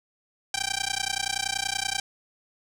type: tone with amplitude modulation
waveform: 5% pulse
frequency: 784 Hz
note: G5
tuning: in tune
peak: -10 dBFS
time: 0.54-2 s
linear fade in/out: 2 ms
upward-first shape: sine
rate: 30.5 Hz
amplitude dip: 100%
effects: low-pass 8000 Hz 12 dB/octave + 7-bit